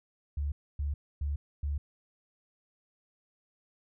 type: tone bursts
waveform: sine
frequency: 72.1 Hz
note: D2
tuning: 31 cents flat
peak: -29 dBFS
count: 4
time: 0.37-1.78 s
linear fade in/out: 5 ms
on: 150 ms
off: 270 ms
effects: none